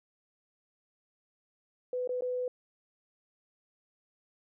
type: tone with dropouts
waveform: sine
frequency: 499.8 Hz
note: B4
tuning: 21 cents sharp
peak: -30 dBFS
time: 1.93-2.48 s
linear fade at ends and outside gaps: 2 ms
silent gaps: 2.075-2.092 / 2.209-2.221 s
effects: none